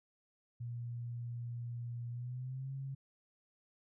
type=tone with pitch glide; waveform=sine; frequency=119.2 to 135.35 Hz; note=A#2 to C#3; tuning=+39 to -41 cents; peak=-39 dBFS; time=0.6-2.95 s; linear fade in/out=10 ms; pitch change=+220 cents; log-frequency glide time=2.1-2.72 s; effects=none